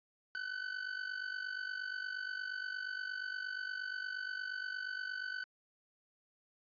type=tone with amplitude modulation; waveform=45% pulse; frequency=1510 Hz; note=F#6; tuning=35 cents sharp; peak=-35 dBFS; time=0.35-5.44 s; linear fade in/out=0 ms; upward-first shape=sine; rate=48.5 Hz; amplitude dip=75%; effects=resampled to 11025 Hz